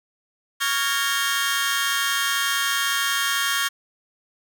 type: tone cluster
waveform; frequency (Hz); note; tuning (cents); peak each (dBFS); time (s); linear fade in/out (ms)
sawtooth; 1115 / 1395 / 1645 / 1841 / 3179; C#6 / F6 / G#6 / A#6 / G7; +10 / -2 / -17 / -22 / +24; -24; 0.6-3.69; 20
effects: none